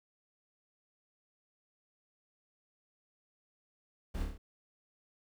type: noise with echo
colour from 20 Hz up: brown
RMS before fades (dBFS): -37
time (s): 4.14-4.24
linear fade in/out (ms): 10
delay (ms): 28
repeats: 5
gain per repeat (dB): -3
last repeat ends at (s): 4.38
effects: none